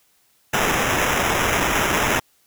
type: noise with sample-and-hold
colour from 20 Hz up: white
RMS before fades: -20 dBFS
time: 0.53-2.2 s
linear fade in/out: 10 ms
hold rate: 4410 Hz
effects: white hiss -61 dBFS RMS until 2.46 s